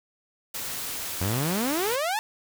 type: noise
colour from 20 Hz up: white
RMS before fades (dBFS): -33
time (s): 0.54-1.96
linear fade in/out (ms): 5
type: exponential sweep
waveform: sawtooth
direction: up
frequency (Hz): 87.31 to 907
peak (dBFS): -21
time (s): 1.21-2.19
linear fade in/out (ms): 0
effects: none